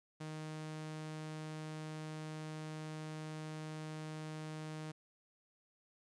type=tone; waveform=sawtooth; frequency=155.56 Hz; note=D#3; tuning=in tune; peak=-39 dBFS; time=0.2-4.92 s; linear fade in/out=10 ms; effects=resampled to 22050 Hz + 13-bit